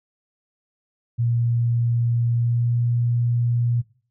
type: tone with pitch glide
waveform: sine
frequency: 118.2 to 119.5 Hz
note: A#2 to A#2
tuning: +24 to +43 cents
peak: -18 dBFS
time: 1.18-3.82 s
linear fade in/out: 20 ms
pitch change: +19 cents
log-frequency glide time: 2.35-2.74 s
effects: noise-tail reverb RT60 0.4 s tail -19 dB re dry